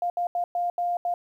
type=tone bursts at uneven times; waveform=sine; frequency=702 Hz; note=F5; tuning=9 cents sharp; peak=-23 dBFS; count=6; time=0.02-0.1 / 0.17-0.27 / 0.35-0.44 / 0.55-0.7 / 0.78-0.97 / 1.05-1.14 s; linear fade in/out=2 ms; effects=10-bit